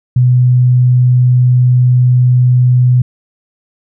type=tone; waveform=sine; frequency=125 Hz; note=B2; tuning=21 cents sharp; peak=-5 dBFS; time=0.16-3.02 s; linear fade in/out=5 ms; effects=none